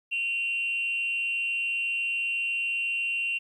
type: tone with frequency modulation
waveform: sine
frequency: 2754 Hz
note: F7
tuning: 25 cents flat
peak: -25 dBFS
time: 0.11-3.39 s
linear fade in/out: 20 ms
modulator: 262 Hz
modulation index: 0.31
effects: tanh soft clip ceiling -21 dBFS + 11-bit